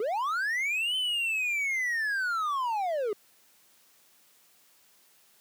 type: linear two-way sweep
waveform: triangle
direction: up then down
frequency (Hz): 393.6 to 3078 to 393.6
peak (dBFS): -25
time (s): 0-3.13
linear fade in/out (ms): 2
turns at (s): 0.96
effects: white hiss -62 dBFS RMS until 5.4 s + high-pass 150 Hz 12 dB/octave